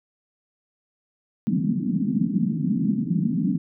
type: band-pass noise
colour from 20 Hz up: pink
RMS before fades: -23 dBFS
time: 1.47-3.58 s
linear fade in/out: 0 ms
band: 160 to 260 Hz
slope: 48 dB/octave
effects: none